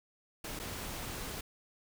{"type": "noise with dropouts", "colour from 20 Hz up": "pink", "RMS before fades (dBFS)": -41, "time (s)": [0.44, 1.41], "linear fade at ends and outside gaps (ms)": 5, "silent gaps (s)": [0.592, 0.597], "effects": []}